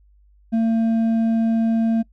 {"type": "tone with hard clipping", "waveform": "sine", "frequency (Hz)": 226.2, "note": "A3", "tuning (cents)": 48, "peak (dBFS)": -17, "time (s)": [0.52, 2.03], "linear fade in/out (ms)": 20, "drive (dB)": 4, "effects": ["noise-tail reverb RT60 0.1 s tail -24 dB re dry", "added 50 Hz sine -51 dBFS peak until 2.12 s"]}